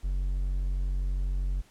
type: tone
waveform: triangle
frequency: 46.25 Hz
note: F#1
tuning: in tune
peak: -24 dBFS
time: 0.03-1.62 s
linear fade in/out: 20 ms
effects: pink hiss -60 dBFS RMS until 1.7 s + low-pass 11000 Hz 12 dB/octave